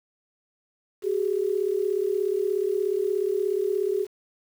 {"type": "tone pair together", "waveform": "sine", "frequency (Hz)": [379.4, 416.2], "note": ["F#4", "G#4"], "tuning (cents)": [43, 4], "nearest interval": "major second", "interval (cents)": 161, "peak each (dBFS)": -25, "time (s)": [1.02, 4.07], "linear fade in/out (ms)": 50, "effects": ["8-bit"]}